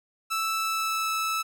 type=tone with pitch glide; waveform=sawtooth; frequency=1318 to 1309.7 Hz; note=E6 to E6; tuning=-1 to -12 cents; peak=-22 dBFS; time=0.3-1.43 s; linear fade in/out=20 ms; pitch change=-11 cents; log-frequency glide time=0.55-1.13 s; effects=none